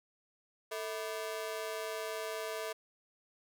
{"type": "ring-modulated tone", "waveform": "sawtooth", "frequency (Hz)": 545, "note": "C#5", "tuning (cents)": -29, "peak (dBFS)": -30, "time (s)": [0.71, 2.73], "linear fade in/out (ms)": 10, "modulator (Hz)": 101, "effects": []}